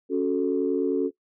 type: chord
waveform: sine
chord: F# minor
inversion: second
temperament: equal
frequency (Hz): 277.2 / 370 / 440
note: C#4 / F#4 / A4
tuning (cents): 0 / 0 / 0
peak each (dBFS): -25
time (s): 0.09-1.11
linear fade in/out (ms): 50
effects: noise-tail reverb RT60 0.1 s tail -19 dB re dry + tanh soft clip ceiling -12 dBFS